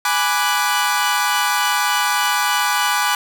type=chord; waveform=sawtooth; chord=G# half-diminished seventh; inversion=none; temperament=equal; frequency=830.6 / 987.8 / 1174.7 / 1480 Hz; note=G#5 / B5 / D6 / F#6; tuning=0 / 0 / 0 / 0 cents; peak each=-18 dBFS; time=0.05-3.15 s; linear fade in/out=2 ms; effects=none